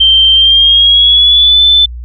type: tone with pitch glide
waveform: sine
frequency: 3136 to 3520 Hz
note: G7 to A7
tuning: 0 to 0 cents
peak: -3 dBFS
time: 0-1.86 s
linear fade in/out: 10 ms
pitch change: +200 cents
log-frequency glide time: 0.34-1.62 s
effects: added 60 Hz sine -21 dBFS peak until 2.04 s